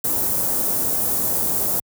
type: band-stop noise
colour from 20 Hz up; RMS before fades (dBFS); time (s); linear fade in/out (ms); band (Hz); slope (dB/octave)
white; -21; 0.04-1.8; 5; 710 to 11000; 12
effects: high-pass 60 Hz 12 dB/octave